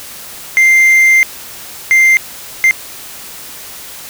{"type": "tone bursts at uneven times", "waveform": "triangle", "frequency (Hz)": 2093, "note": "C7", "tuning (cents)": 0, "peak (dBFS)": -3, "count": 3, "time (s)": [[0.57, 1.23], [1.91, 2.17], [2.64, 2.71]], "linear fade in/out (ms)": 0, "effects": ["white hiss -30 dBFS RMS until 4.09 s"]}